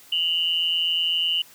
sine tone pair together, 2832 / 3000 Hz, F7 / F#7, +23 / +23 cents, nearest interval minor second, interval 100 cents, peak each -23 dBFS, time 0.12-1.42 s, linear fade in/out 5 ms, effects white hiss -50 dBFS RMS until 1.54 s + high-pass 80 Hz 12 dB/octave

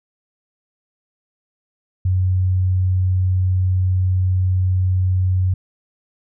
sine tone, 92.5 Hz, F#2, in tune, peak -14 dBFS, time 2.05-5.54 s, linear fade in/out 5 ms, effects none

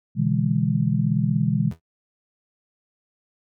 sine chord, E dominant seventh, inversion second, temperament just, 123.61 / 148.33 / 164.81 / 206 Hz, B2 / D3 / E3 / G#3, +2 / +18 / 0 / -14 cents, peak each -24 dBFS, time 0.15-1.73 s, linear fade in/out 50 ms
30% pulse tone with exponential decay, 81.9 Hz, E2, 11 cents flat, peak -31 dBFS, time 1.71-1.8 s, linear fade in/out 5 ms, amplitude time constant 19 ms
effects noise-tail reverb RT60 0.1 s tail -25 dB re dry

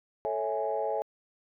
sine chord, A major seventh, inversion none, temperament equal with one note detuned, 440 / 554.4 / 653.6 / 830.6 Hz, A4 / C#5 / E5 / G#5, 0 / 0 / -15 / 0 cents, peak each -33 dBFS, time 0.25-1.02 s, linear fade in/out 0 ms, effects tanh soft clip ceiling -18 dBFS

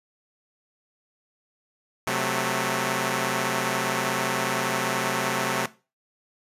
5% pulse chord, F# diminished, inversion second, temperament equal, 130.81 / 185 / 220 Hz, C3 / F#3 / A3, 0 / 0 / 0 cents, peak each -17 dBFS, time 2.07-5.66 s, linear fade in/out 2 ms, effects noise-tail reverb RT60 0.3 s tail -17 dB re dry + resampled to 32000 Hz

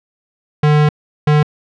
square tone bursts at uneven times, 149.9 Hz, D3, 36 cents sharp, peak -9 dBFS, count 2, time 0.63-0.89 / 1.27-1.43 s, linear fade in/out 5 ms, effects low-pass 3000 Hz 12 dB/octave

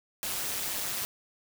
white noise with amplitude modulation, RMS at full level -30 dBFS, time 0.23-1.05 s, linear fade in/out 0 ms, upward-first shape sine, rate 199 Hz, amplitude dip 70%, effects none

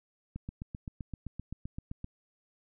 click train, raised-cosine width 5 ms, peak -26 dBFS, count 14, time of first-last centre 0.36-2.044 s, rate 7.72 Hz, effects none

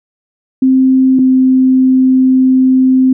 sine tone pair in turn, 261.6 / 259.6 Hz, C4 / C4, 0 / -13 cents, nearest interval unison, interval 13 cents, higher first, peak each -5 dBFS, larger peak neither, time 0.62-1.19 / 1.19-3.13 s, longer second, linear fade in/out 5 ms, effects none

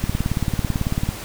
click train, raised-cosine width 5 ms, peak -8 dBFS, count 20, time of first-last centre 0.04-1.09 s, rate 18.1 Hz, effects added 96 Hz sine -43 dBFS peak until 1.24 s + pink hiss -34 dBFS RMS until 1.24 s

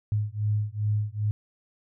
sine beating tone pair, 104.2 / 106.7 Hz, G#2 / G#2, +6 / +47 cents, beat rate 2.5 Hz, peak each -27 dBFS, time 0.12-1.31 s, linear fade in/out 0 ms, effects none

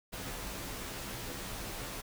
pink noise with comb filter, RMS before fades -41 dBFS, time 0.12-2.02 s, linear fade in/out 20 ms, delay 13 ms, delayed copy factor -0.6, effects none

